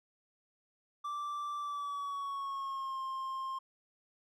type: tone with pitch glide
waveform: triangle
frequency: 1170 to 1060.6 Hz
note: D6 to C6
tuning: -7 to +23 cents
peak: -34 dBFS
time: 1.04-3.59 s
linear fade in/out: 10 ms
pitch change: -170 cents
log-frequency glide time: 1.59-3.01 s
effects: none